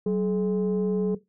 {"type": "tone pair together", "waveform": "sine", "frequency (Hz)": [188.92, 425.3], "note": ["F#3", "G#4"], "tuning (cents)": [36, 41], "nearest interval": "octave + major second", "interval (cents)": 1405, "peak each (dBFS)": -23, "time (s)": [0.06, 1.15], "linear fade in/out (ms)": 5, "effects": ["noise-tail reverb RT60 0.2 s tail -17 dB re dry", "tanh soft clip ceiling -18 dBFS"]}